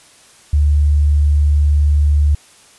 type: tone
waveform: sine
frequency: 73.42 Hz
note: D2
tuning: in tune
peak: -9 dBFS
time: 0.53-2.35 s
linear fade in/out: 5 ms
effects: white hiss -46 dBFS RMS until 2.78 s + resampled to 24000 Hz